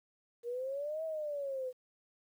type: exponential two-way sweep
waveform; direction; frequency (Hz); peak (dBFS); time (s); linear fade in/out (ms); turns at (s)
sine; up then down; 466.2 to 649 to 500; -35; 0.43-1.73; 50; 1.04
effects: 11-bit